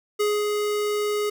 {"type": "tone with ADSR envelope", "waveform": "square", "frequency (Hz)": 417.4, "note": "G#4", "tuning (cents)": 9, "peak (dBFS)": -20, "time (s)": [0.19, 1.3], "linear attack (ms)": 15, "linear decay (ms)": 230, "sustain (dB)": -3, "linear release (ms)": 8, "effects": []}